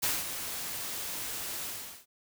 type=noise with ADSR envelope; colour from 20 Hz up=white; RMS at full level=-28 dBFS; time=0.02-2.06 s; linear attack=17 ms; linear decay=200 ms; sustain=-9 dB; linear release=410 ms; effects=none